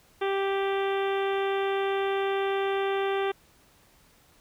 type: harmonic tone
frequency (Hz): 392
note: G4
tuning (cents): 0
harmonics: 1 / 2 / 3 / 4 / 5 / 6 / 7 / 8 / 9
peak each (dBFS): -26 / -32 / -36 / -38 / -40 / -42 / -43 / -44 / -45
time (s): 0.21-3.32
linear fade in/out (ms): 10
effects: pink hiss -60 dBFS RMS until 4.4 s